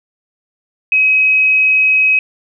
sine tone, 2542 Hz, D#7, 36 cents sharp, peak -8 dBFS, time 0.92-2.19 s, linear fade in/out 2 ms, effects none

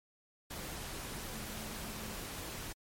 sine tone in noise, 215.4 Hz, A3, 37 cents flat, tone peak -49 dBFS, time 1.32-2.15 s, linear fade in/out 10 ms, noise pink, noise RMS -43 dBFS, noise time 0.5-2.73 s, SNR -9 dB, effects MP3 64 kbps

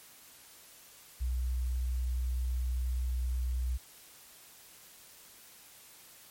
sine tone, 62.2 Hz, B1, 13 cents sharp, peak -29 dBFS, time 1.2-3.78 s, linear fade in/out 20 ms, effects white hiss -55 dBFS RMS until 6.3 s + MP3 64 kbps

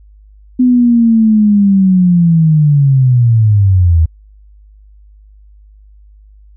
sine linear sweep, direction down, 253.7 to 77.78 Hz, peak -5 dBFS, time 0.59-4.06 s, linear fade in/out 10 ms, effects added 51 Hz sine -38 dBFS peak until 6.56 s

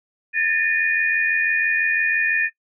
sine tone cluster, 1722 / 1808 / 2453 Hz, A6 / A6 / D#7, -38 / +47 / -25 cents, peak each -25 / -21 / -19 dBFS, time 0.33-2.5 s, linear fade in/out 50 ms, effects noise-tail reverb RT60 0.1 s tail -18 dB re dry

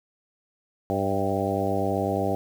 harmonic tone with a mistuned harmonic, 98.3 Hz, G2, 5 cents sharp, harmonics 1 / 2 / 3 / 4 / 5 / 6 / 7 / 8, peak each -31 / -31 / -31 / -31 / -31 / -31 / -31 / -31 dBFS, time 0.9-2.35 s, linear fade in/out 0 ms, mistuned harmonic 7, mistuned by -26 cents, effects 8-bit

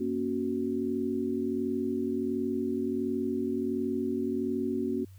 sine chord, F# major, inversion first, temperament equal with one note detuned, 235.8 / 277.2 / 370 Hz, A#3 / C#4 / F#4, +20 / 0 / 0 cents, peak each -32 dBFS, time 0-5.05 s, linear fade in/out 10 ms, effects added 95 Hz sine -47 dBFS peak until 5.18 s + white hiss -65 dBFS RMS until 5.18 s

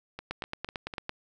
two click trains, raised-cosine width 0.3 ms, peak -17 / -22 dBFS, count 8 / 4, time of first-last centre 0.31-1.094 / 0.19-0.938 s, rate 8.93 / 4.01 Hz, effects none

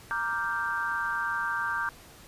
sine chord, G minor seventh, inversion first, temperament equal, 932.3 / 1174.7 / 1396.9 / 1568 Hz, Bb5 / D6 / F6 / G6, 0 / 0 / 0 / 0 cents, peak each -35 / -33 / -36 / -30 dBFS, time 0.11-1.89 s, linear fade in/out 0 ms, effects pink hiss -51 dBFS RMS until 2.27 s + resampled to 32000 Hz

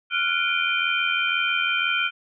sine tone cluster, 1382 / 1464 / 2354 / 2440 / 3113 Hz, F6 / F#6 / D7 / D#7 / G7, -19 / -19 / +3 / -34 / -13 cents, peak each -27 dBFS, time 0.1-2.11 s, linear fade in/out 50 ms, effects none

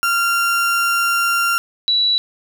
35% pulse / sine tone pair in turn, 1384 / 3932 Hz, F6 / B7, -16 / -8 cents, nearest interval octave + tritone, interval 1808 cents, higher second, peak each -13 dBFS, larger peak neither, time 0.03-1.58 / 1.88-2.18 s, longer first, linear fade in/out 0 ms, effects none

